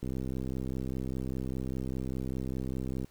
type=click train; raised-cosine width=3 ms; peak=-23 dBFS; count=197; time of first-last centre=0.03-3.045 s; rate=65 Hz; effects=pink hiss -64 dBFS RMS until 3.1 s